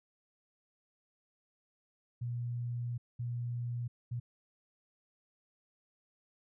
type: tone bursts at uneven times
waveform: sine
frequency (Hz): 120.3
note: B2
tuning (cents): -45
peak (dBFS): -34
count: 3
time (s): 2.21-2.98 / 3.19-3.88 / 4.11-4.2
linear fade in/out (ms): 10
effects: none